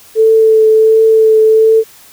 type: tone with vibrato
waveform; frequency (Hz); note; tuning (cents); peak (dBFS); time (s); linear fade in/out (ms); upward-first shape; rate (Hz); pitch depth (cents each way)
sine; 440.8; A4; +3; -4; 0.15-1.84; 50; triangle; 1.4; 16
effects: white hiss -40 dBFS RMS until 2.12 s